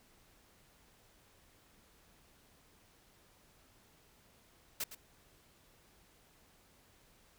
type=noise with echo; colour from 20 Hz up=white; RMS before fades=-37 dBFS; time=4.8-4.84 s; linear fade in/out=5 ms; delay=110 ms; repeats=1; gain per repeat=-12 dB; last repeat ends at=4.95 s; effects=pink hiss -66 dBFS RMS until 7.38 s

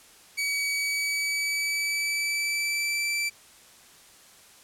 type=tone with pitch glide; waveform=sawtooth; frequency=2271 to 2332 Hz; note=C#7 to D7; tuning=+41 to -13 cents; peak=-22 dBFS; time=0.37-3.3 s; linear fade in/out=20 ms; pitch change=+46 cents; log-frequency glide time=0.75-3.08 s; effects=white hiss -53 dBFS RMS until 4.63 s + low-pass 11000 Hz 12 dB/octave

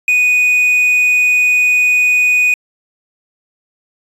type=tone with quantisation; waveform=triangle; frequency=2480 Hz; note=D#7; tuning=6 cents flat; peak=-7 dBFS; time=0.08-2.54 s; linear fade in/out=2 ms; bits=6; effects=resampled to 32000 Hz

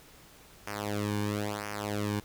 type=tone with flanger; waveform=sawtooth; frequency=103.83 Hz; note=G#2; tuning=in tune; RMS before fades=-33 dBFS; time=0.67-2.2 s; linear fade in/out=5 ms; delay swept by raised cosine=0.25 to 1.55 ms; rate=0.99 Hz; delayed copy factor=-0.95; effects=pink hiss -55 dBFS RMS until 2.24 s

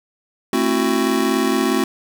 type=chord; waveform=square; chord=F# half-diminished seventh; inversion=first; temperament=just; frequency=222 / 266.4 / 333 / 370 Hz; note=A3 / C4 / E4 / F#4; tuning=+16 / +31 / +18 / 0 cents; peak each=-23 / -21 / -24 / -22 dBFS; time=0.53-1.84 s; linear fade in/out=2 ms; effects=8-bit

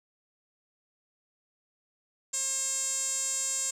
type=tone with band-pass filter; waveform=sawtooth; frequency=536 Hz; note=C5; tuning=42 cents sharp; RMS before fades=-31 dBFS; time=2.33-3.71 s; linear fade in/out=10 ms; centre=7400 Hz; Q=9.5; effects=none

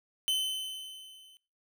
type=tone with level ramp; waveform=45% pulse; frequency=3049 Hz; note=G7; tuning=49 cents flat; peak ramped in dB=-25 to -55 dBFS; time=0.28-1.37 s; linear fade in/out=0 ms; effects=noise-tail reverb RT60 0.4 s tail -24 dB re dry

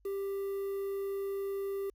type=tone with quantisation; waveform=triangle; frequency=394.1 Hz; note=G4; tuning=9 cents sharp; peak=-31 dBFS; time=0.05-1.9 s; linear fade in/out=5 ms; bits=9; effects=added 50 Hz sine -64 dBFS peak until 1.94 s

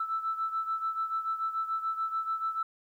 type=beating tone pair; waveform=sine; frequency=1318.5 / 1325.4 Hz; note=E6 / E6; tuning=0 / +9 cents; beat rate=6.9 Hz; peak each=-30 / -35 dBFS; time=0-2.63 s; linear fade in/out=5 ms; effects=tanh soft clip ceiling -22 dBFS + 11-bit

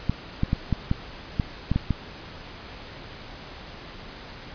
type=clicks; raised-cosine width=5 ms; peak=-9 dBFS; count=9; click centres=0.096 / 0.434 / 0.531 / 0.727 / 0.914 / 1.398 / 1.716 / 1.76 / 1.907 s; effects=pink hiss -41 dBFS RMS until 4.54 s + resampled to 11025 Hz

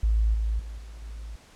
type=tone with level steps; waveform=sine; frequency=54.6 Hz; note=A1; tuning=13 cents flat; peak=-19 / -23 / -34 / -39 / -35 dBFS; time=0.03-1.36 s; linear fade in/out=5 ms; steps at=0.34 / 0.59 / 0.78 / 1.02 s; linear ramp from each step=5 ms; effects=pink hiss -54 dBFS RMS until 1.55 s + low-pass 9000 Hz 12 dB/octave

